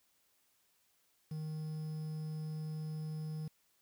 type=tone with quantisation; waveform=triangle; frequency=155.56 Hz; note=D#3; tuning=in tune; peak=-36 dBFS; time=1.31-3.48 s; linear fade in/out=5 ms; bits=10; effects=white hiss -74 dBFS RMS until 3.81 s